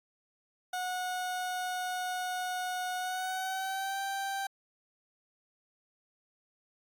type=tone with pitch glide; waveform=30% pulse; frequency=731 to 783.5 Hz; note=F#5 to G5; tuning=-21 to -1 cents; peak=-30 dBFS; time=0.73-4.47 s; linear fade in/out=5 ms; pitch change=+120 cents; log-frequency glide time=2.97-4 s; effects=AAC 64 kbps